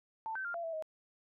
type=tone with pitch steps; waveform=sine; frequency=888 / 1542 / 1398 / 681 / 657 / 630 Hz; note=A5 / G6 / F6 / F5 / E5 / D#5; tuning=+16 / -29 / +1 / -44 / -6 / +21 cents; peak=-36 dBFS; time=0.26-0.824 s; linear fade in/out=0 ms; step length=94 ms; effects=none